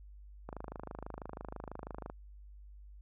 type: click train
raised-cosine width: 1 ms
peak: -28 dBFS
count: 43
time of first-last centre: 0.49-2.099 s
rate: 26.1 Hz
effects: added 50 Hz sine -50 dBFS peak until 3.01 s